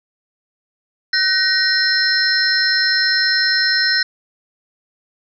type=tone cluster; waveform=sine; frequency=1516 / 1875 / 4160 / 5290 Hz; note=F#6 / A#6 / C8 / E8; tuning=+42 / +10 / -11 / +5 cents; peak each=-19 dBFS; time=1.13-4.03 s; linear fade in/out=5 ms; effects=none